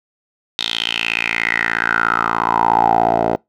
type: tone with band-pass filter sweep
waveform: 10% pulse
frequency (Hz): 56.9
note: A#1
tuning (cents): -41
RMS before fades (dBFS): -17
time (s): 0.59-3.36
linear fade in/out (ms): 0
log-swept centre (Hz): 3700 to 580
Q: 6.6
effects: noise-tail reverb RT60 0.2 s tail -26 dB re dry